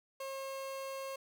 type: tone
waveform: 30% pulse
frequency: 539 Hz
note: C#5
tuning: 49 cents flat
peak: -37 dBFS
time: 0.2-1.16 s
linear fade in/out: 5 ms
effects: none